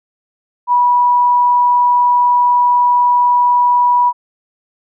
sine tone, 976 Hz, B5, 21 cents flat, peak -8 dBFS, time 0.67-4.13 s, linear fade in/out 50 ms, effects none

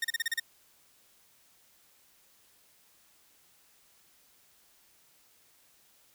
sawtooth tone bursts, 1836 Hz, A#6, 27 cents flat, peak -24 dBFS, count 7, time 0.02-0.399 s, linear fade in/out 5 ms, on 25 ms, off 34 ms, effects white hiss -64 dBFS RMS until 6.14 s

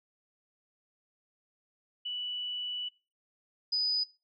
sine tone pair in turn, 2960 / 4978 Hz, F#7 / D#8, 0 / 0 cents, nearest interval major sixth, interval 900 cents, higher second, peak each -33 / -26 dBFS, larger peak second, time 2.05-2.89 / 3.72-4.04 s, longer first, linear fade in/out 10 ms, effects noise-tail reverb RT60 0.3 s tail -22 dB re dry

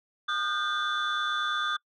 sine tone cluster, 1218 / 1435 / 1564 / 3493 Hz, D#6 / F6 / G6 / A7, -37 / +47 / -4 / -13 cents, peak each -29 / -33 / -31 / -31 dBFS, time 0.28-1.77 s, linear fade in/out 10 ms, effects noise-tail reverb RT60 0.1 s tail -26 dB re dry + tanh soft clip ceiling -21 dBFS

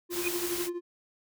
triangle tone with tremolo, 349.2 Hz, F4, in tune, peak -26 dBFS, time 0.09-0.81 s, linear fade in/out 50 ms, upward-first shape triangle, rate 12 Hz, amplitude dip 80%
white noise, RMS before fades -35 dBFS, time 0.1-0.7 s, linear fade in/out 50 ms
sine tone with exponential growth, 2479 Hz, D#7, 7 cents flat, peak -25 dBFS, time 0.19-0.28 s, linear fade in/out 5 ms, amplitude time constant 18 ms
effects none

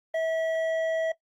sine tone with hard clipping, 648 Hz, E5, 30 cents flat, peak -26 dBFS, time 0.14-1.12 s, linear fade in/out 5 ms, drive 7 dB, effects noise-tail reverb RT60 0.1 s tail -18 dB re dry + Opus 24 kbps

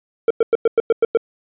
triangle tone bursts, 456.3 Hz, A#4, 37 cents flat, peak -8 dBFS, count 8, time 0.28-1.173 s, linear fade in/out 2 ms, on 25 ms, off 99 ms, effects resampled to 8000 Hz

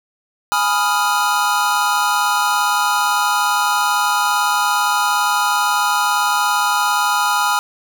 square chord, F half-diminished seventh, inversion first, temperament equal, 830.6 / 987.8 / 1244.5 / 1396.9 Hz, Ab5 / Cb6 / Eb6 / F6, 0 / 0 / 0 / 0 cents, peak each -21 dBFS, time 0.52-7.59 s, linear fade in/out 0 ms, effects none

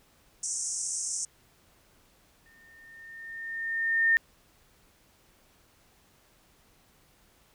pink band-pass noise, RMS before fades -33 dBFS, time 0.43-1.25 s, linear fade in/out 2 ms, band 5600 to 9200 Hz, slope 96 dB/octave
sine tone with exponential growth, 1820 Hz, A#6, 42 cents flat, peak -18 dBFS, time 2.46-4.17 s, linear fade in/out 0 ms, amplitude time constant 370 ms
effects pink hiss -63 dBFS RMS until 7.54 s

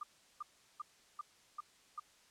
sine tone bursts, 1204 Hz, D6, 43 cents sharp, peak -39 dBFS, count 6, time 0.01-1.998 s, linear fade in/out 5 ms, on 23 ms, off 370 ms, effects white hiss -66 dBFS RMS until 2.3 s + low-pass 8000 Hz 12 dB/octave

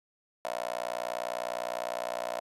15% pulse tone with high-pass filter, 59.9 Hz, A#1, 48 cents sharp, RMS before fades -35 dBFS, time 0.45-2.4 s, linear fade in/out 0 ms, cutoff 680 Hz, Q 4.6, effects resampled to 32000 Hz

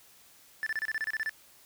triangle tone bursts, 1760 Hz, A6, in tune, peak -27 dBFS, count 11, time 0.63-1.294 s, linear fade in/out 0 ms, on 34 ms, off 29 ms, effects white hiss -58 dBFS RMS until 1.65 s

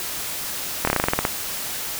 slowing click train, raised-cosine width 0.5 ms, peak -3 dBFS, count 11, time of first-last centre 0.85-1.251 s, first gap 24 ms, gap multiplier 1.11, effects white hiss -29 dBFS RMS until 1.99 s

